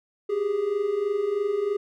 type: tone pair together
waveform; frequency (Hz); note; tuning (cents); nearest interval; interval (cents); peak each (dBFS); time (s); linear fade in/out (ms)
triangle; 389.2 / 412.3; G4 / G#4; -12 / -13; minor second; 99; -27 / -22; 0.29-1.77; 10
effects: none